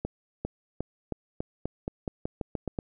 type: accelerating click train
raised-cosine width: 2 ms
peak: -17 dBFS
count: 13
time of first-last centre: 0.05-2.788 s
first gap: 400 ms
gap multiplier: 0.89
effects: none